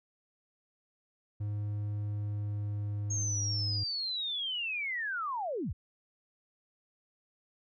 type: tone with pitch glide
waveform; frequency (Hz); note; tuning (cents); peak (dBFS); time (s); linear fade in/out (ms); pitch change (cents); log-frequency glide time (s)
triangle; 103.83 to 102.64; G#2 to G#2; 0 to -20; -30; 1.4-3.84; 10; -20; 2.06-3.55
type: linear sweep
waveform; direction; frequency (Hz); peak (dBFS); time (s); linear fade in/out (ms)
sine; down; 6550 to 40.07; -32; 3.1-5.73; 10
effects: none